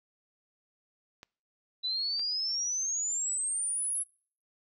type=clicks; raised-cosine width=0.2 ms; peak=-29 / -30 dBFS; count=2; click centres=1.231 / 2.195 s
type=exponential sweep; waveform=sine; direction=up; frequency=3951 to 10990 Hz; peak=-29 dBFS; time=1.83-4.04 s; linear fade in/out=20 ms
effects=noise-tail reverb RT60 0.5 s tail -26 dB re dry